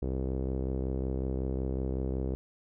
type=tone with low-pass filter; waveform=sawtooth; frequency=65.41 Hz; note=C2; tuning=in tune; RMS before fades=-32 dBFS; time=0.02-2.35 s; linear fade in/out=0 ms; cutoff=430 Hz; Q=2.4; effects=none